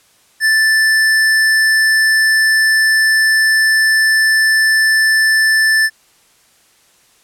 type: tone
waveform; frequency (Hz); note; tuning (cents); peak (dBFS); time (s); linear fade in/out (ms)
square; 1760; A6; 0; -10; 0.4-5.9; 50
effects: white hiss -52 dBFS RMS until 7.23 s + low-pass 11000 Hz 12 dB/octave